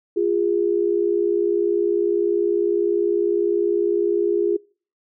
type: tone pair together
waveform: sine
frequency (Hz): 349.2 / 409.2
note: F4 / G#4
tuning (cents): 0 / -26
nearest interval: minor third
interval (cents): 274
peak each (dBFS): -20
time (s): 0.16-4.57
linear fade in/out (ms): 10
effects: noise-tail reverb RT60 0.4 s tail -25 dB re dry